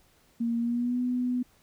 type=tone with pitch glide; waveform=sine; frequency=233.1 to 248.4 Hz; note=A#3 to B3; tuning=0 to +10 cents; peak=-25 dBFS; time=0.4-1.43 s; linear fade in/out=10 ms; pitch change=+110 cents; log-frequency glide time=0.58-1 s; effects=pink hiss -63 dBFS RMS until 1.62 s